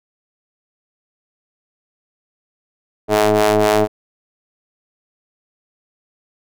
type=ring-modulated tone; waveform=sawtooth; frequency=105.6 Hz; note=G#2; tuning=29 cents sharp; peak=-5 dBFS; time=3.08-3.88 s; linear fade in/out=50 ms; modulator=530 Hz; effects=none